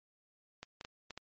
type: clicks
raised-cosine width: 0.2 ms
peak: -26 dBFS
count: 5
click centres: 0.63 / 0.811 / 0.849 / 1.107 / 1.176 s
effects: low-pass 7000 Hz 12 dB/octave + MP3 32 kbps